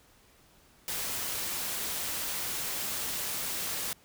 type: noise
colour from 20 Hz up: white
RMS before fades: -34 dBFS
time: 0.88-3.93 s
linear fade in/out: 0 ms
effects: pink hiss -61 dBFS RMS until 4.04 s